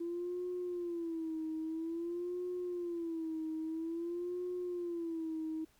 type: tone with vibrato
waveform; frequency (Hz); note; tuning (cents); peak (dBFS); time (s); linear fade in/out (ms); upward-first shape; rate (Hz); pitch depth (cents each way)
sine; 337.4; E4; +40; -35; 0-5.65; 10; sine; 0.5; 110
effects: tanh soft clip ceiling -31 dBFS + pink hiss -69 dBFS RMS until 5.79 s